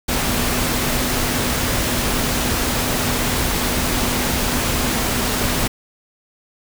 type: tone in noise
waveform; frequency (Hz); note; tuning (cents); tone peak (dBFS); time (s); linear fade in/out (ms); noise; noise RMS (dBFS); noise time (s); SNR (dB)
sine; 246.9; B3; 0; -28; 0.08-5.68; 10; pink; -20; 0.08-5.68; -11
effects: none

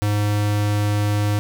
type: tone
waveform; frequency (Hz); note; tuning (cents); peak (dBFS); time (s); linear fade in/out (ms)
square; 103.83; G#2; 0; -18; 0.02-1.39; 0
effects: none

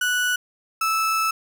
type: tone pair in turn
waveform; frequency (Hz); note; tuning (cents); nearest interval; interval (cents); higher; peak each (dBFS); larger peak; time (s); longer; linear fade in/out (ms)
35% pulse; 1477 / 1311.3; F#6 / E6; -3 / -9; major second; 206; first; -18; neither; 0.01-0.36 / 0.81-1.31; second; 5
effects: none

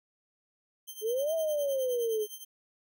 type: tone with tremolo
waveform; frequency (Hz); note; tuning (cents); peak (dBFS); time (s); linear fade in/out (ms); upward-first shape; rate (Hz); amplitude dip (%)
5% pulse; 3136; G7; 0; -30; 0.87-2.45; 20; triangle; 9.7; 85
type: exponential two-way sweep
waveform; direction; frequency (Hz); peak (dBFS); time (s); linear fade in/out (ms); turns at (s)
sine; up then down; 415.3 to 659.3 to 415.3; -27; 1.01-2.27; 50; 1.34
effects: none

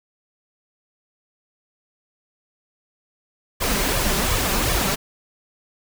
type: noise with flanger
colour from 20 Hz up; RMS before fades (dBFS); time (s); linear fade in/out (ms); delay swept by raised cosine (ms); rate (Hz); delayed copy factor
pink; -21; 3.6-4.96; 20; 1.7 to 5.2; 2.7; +0.7
effects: none

